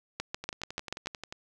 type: two click trains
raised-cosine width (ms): 0.2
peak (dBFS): -22 / -15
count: 11 / 7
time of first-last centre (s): 0.44-1.325 / 0.2-1.071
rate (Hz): 11.3 / 6.89
effects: none